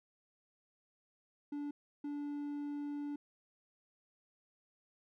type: tone bursts at uneven times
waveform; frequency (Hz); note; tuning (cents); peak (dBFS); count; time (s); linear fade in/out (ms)
triangle; 290; D4; -22; -36; 2; 1.52-1.71 / 2.04-3.16; 5
effects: none